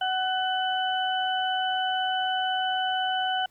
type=harmonic tone; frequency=749 Hz; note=F#5; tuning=21 cents sharp; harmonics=1 / 2 / 4; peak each=-26 / -31 / -30 dBFS; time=0.01-3.46 s; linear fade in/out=5 ms; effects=pink hiss -64 dBFS RMS until 3.5 s